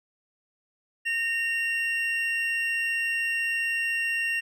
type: tone pair together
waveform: triangle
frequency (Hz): 1841.4 / 2757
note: A#6 / F7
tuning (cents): -22 / -23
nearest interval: perfect fifth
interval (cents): 699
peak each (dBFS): -26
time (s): 1.05-4.41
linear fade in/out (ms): 20
effects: none